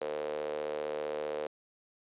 sawtooth tone with high-pass filter, 75.3 Hz, D2, 44 cents sharp, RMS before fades -36 dBFS, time 0.01-1.47 s, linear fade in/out 5 ms, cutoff 490 Hz, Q 7.8, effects resampled to 8000 Hz

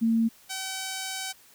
sine / 5% pulse tone pair in turn, 227.1 / 763.9 Hz, A#3 / G5, -45 / -45 cents, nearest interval octave + major sixth, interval 2100 cents, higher second, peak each -20 dBFS, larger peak neither, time 0.01-0.29 / 0.49-1.33 s, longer second, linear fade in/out 20 ms, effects white hiss -56 dBFS RMS until 1.54 s

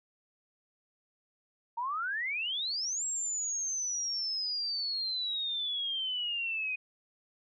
sine exponential two-way sweep, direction up then down, 910 to 7650 to 2483 Hz, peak -31 dBFS, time 1.77-6.76 s, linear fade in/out 10 ms, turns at 3.05 s, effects none

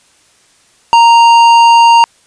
triangle tone with tanh clipping, 930 Hz, A#5, 4 cents flat, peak -4 dBFS, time 0.93-2.04 s, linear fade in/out 0 ms, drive 16 dB, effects white hiss -49 dBFS RMS until 2.26 s + resampled to 22050 Hz

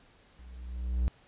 triangle tone with level ramp, 61.4 Hz, B1, 9 cents flat, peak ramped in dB -46 to -21 dBFS, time 0.39-1.08 s, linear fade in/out 0 ms, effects pink hiss -61 dBFS RMS until 1.27 s + resampled to 8000 Hz

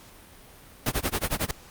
pink noise with tremolo, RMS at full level -24 dBFS, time 0.86-1.51 s, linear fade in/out 2 ms, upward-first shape sine, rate 11 Hz, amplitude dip 100%, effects pink hiss -50 dBFS RMS until 1.7 s + Opus 48 kbps

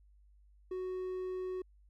triangle tone, 370 Hz, F#4, in tune, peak -34 dBFS, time 0.71-1.62 s, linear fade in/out 5 ms, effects added 50 Hz sine -60 dBFS peak until 1.89 s

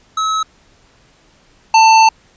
square tone pair in turn, 1290 / 889.6 Hz, E6 / A5, -38 / +19 cents, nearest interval tritone, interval 643 cents, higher first, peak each -15 / -6 dBFS, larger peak second, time 0.17-0.43 / 1.74-2.09 s, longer second, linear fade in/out 5 ms, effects pink hiss -51 dBFS RMS until 2.36 s + resampled to 16000 Hz

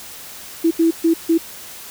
sine tone bursts at uneven times, 329.6 Hz, E4, in tune, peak -11 dBFS, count 4, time 0.64-0.71 / 0.79-0.91 / 1.04-1.14 / 1.29-1.38 s, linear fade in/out 10 ms, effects white hiss -36 dBFS RMS until 1.9 s

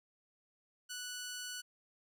10% pulse tone, 1480 Hz, F#6, in tune, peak -33 dBFS, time 0.89-1.62 s, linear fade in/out 20 ms, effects none

